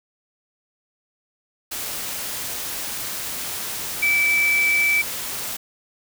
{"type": "tone in noise", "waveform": "sine", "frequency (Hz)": 2314, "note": "D7", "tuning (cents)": -26, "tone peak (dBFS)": -16, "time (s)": [4.02, 5.02], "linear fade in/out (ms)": 10, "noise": "white", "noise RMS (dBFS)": -29, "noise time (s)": [1.71, 5.57], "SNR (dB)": 10, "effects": []}